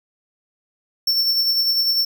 square tone with tremolo, 5420 Hz, E8, 47 cents sharp, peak -15 dBFS, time 1.07-2.05 s, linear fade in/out 5 ms, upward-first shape sine, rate 10 Hz, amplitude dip 40%, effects none

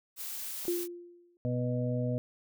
blue noise, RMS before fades -39 dBFS, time 0.16-0.88 s, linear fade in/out 50 ms
clicks, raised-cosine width 1 ms, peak -36 dBFS, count 2, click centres 0.65 / 0.655 s
sine tone with exponential decay, 348.6 Hz, F4, 3 cents flat, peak -26 dBFS, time 0.68-1.37 s, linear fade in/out 1 ms, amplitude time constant 150 ms
harmonic tone, 123.47 Hz, B2, in tune, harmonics 1 / 2 / 4 / 5, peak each -31 / -34 / -37 / -38 dBFS, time 1.45-2.18 s, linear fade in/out 0 ms
effects none

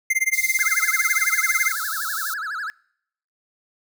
square tone with tremolo, 2093 Hz, C7, in tune, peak -16 dBFS, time 0.1-1.72 s, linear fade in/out 5 ms, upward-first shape sine, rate 18 Hz, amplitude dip 100%
white high-pass noise, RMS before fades -30 dBFS, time 0.33-2.34 s, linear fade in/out 5 ms, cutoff 3700 Hz, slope 96 dB/octave
triangle tone with vibrato, 1480 Hz, F#6, in tune, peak -24 dBFS, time 0.59-2.7 s, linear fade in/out 0 ms, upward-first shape sine, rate 12 Hz, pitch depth 260 cents each way
effects noise-tail reverb RT60 0.7 s tail -25 dB re dry

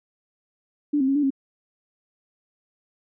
sine tone with pitch steps, 292.8 / 264.6 / 273.8 / 292.3 / 271.2 Hz, D4 / C4 / C#4 / D4 / C#4, -5 / +20 / -21 / -8 / -38 cents, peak -18 dBFS, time 0.93-1.305 s, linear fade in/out 10 ms, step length 75 ms, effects none

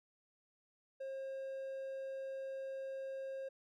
triangle tone, 536 Hz, C5, 42 cents sharp, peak -39 dBFS, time 1-3.49 s, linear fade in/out 10 ms, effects none

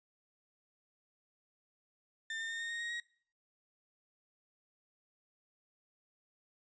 35% pulse tone with pitch steps, 1797 / 1812.6 / 1828.4 / 1844.3 / 1860.4 / 1876.6 / 1892.9 Hz, A6 / A#6 / A#6 / A#6 / A#6 / A#6 / A#6, +36 / -49 / -34 / -19 / -4 / +11 / +26 cents, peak -36 dBFS, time 2.3-3 s, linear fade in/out 2 ms, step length 100 ms, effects noise-tail reverb RT60 0.5 s tail -21 dB re dry + resampled to 16000 Hz

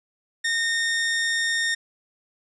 sawtooth tone, 1836 Hz, A#6, 27 cents flat, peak -18 dBFS, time 0.44-1.75 s, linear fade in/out 10 ms, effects resampled to 22050 Hz + 10-bit

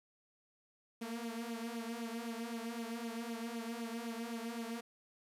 sawtooth tone with flanger, 231.5 Hz, A#3, 12 cents flat, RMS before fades -42 dBFS, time 1.01-4.81 s, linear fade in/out 10 ms, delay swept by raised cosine 0.29 to 3.99 ms, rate 3.9 Hz, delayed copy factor +0.7, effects resampled to 32000 Hz + 10-bit

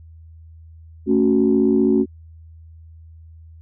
sine chord, F# minor, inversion first, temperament just, 222 / 277.5 / 370 Hz, A3 / C#4 / F#4, +16 / +2 / 0 cents, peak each -17 dBFS, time 1.06-2.06 s, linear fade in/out 50 ms, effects tanh soft clip ceiling -5 dBFS + added 81 Hz sine -40 dBFS peak until 3.61 s

